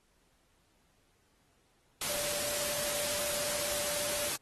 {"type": "tone in noise", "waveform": "sine", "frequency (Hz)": 587.3, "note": "D5", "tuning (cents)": 0, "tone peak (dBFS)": -40, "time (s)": [2.09, 4.29], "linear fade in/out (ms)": 5, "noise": "white", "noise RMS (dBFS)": -34, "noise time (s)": [2.01, 4.36], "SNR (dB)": -9, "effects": ["pink hiss -71 dBFS RMS until 4.41 s", "AAC 32 kbps"]}